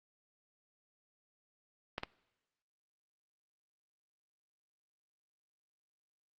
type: clicks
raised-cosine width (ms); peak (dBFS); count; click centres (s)
0.3; -20; 2; 1.981 / 2.034
effects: noise-tail reverb RT60 1.0 s tail -22 dB re dry + Opus 24 kbps